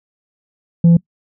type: tone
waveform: sine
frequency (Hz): 169.2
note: E3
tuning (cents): +45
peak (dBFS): -3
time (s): 0.84-0.97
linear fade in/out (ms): 5
effects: noise-tail reverb RT60 0.1 s tail -24 dB re dry + tanh soft clip ceiling -5 dBFS